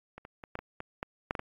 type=clicks; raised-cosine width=0.5 ms; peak=-29 / -30 / -28 / -20 / -24 / -23 / -19 / -14 / -19 / -20 dBFS; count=10; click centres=0.18 / 0.251 / 0.438 / 0.554 / 0.59 / 0.804 / 1.029 / 1.309 / 1.352 / 1.394 s; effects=AAC 48 kbps